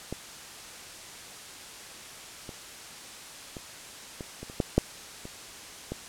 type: clicks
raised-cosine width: 2 ms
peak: -19 / -26 / -25 / -23 / -25 / -29 / -11 / -6 / -26 / -19 dBFS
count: 10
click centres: 0.126 / 2.492 / 3.568 / 4.208 / 4.43 / 4.499 / 4.602 / 4.78 / 5.254 / 5.92 s
effects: white hiss -44 dBFS RMS until 6.08 s + low-pass 9000 Hz 12 dB/octave